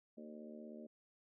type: harmonic tone with a mistuned harmonic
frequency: 76.4 Hz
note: D#2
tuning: 31 cents flat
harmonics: 3 / 4 / 5 / 6 / 7 / 8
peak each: -51 / -58 / -57 / -62 / -60 / -57 dBFS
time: 0.17-0.87 s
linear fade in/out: 10 ms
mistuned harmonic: 8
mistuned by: -15 cents
effects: none